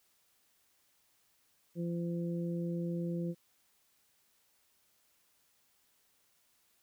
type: harmonic tone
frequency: 171.1 Hz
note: F3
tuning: 35 cents flat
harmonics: 1 / 2 / 3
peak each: -34 / -40 / -44 dBFS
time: 1.75-3.35 s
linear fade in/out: 50 ms
effects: white hiss -72 dBFS RMS until 6.82 s